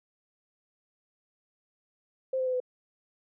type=tone with pitch steps; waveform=sine; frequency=523.3 / 516.4 / 509.6 / 502.9 Hz; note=C5 / C5 / C5 / B4; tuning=0 / -23 / -46 / +31 cents; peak=-26 dBFS; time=2.33-2.602 s; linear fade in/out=5 ms; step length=68 ms; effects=none